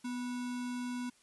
sine tone with sample-and-hold, 246.9 Hz, B3, in tune, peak -35 dBFS, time 0.04-1.1 s, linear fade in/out 10 ms, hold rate 1225 Hz, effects white hiss -66 dBFS RMS until 1.22 s + resampled to 24000 Hz

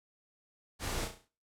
pink noise with echo, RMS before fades -37 dBFS, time 0.79-1.09 s, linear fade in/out 50 ms, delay 34 ms, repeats 6, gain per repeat -6 dB, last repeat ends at 1.294 s, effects noise-tail reverb RT60 0.4 s tail -21 dB re dry + low-pass 11000 Hz 12 dB/octave

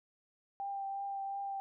sine tone with vibrato, 790 Hz, G5, 13 cents sharp, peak -36 dBFS, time 0.6-1.6 s, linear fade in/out 0 ms, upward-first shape triangle, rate 2.8 Hz, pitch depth 17 cents each way, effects none

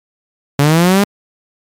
sawtooth linear sweep, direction up, 138.59 to 205.7 Hz, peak -4 dBFS, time 0.59-1.04 s, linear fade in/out 2 ms, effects MP3 96 kbps

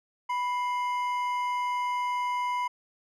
triangle tone pair together, 987.8 / 2105 Hz, B5 / C7, 0 / +10 cents, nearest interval octave + minor second, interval 1310 cents, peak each -25 / -36 dBFS, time 0.29-2.68 s, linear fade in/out 10 ms, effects none

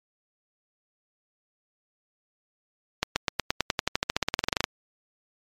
accelerating click train, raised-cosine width 0.2 ms, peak -5 dBFS, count 23, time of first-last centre 3.03-4.641 s, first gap 130 ms, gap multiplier 0.94, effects MP3 96 kbps

